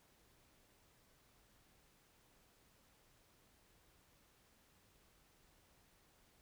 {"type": "silence", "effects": ["pink hiss -71 dBFS RMS until 6.41 s"]}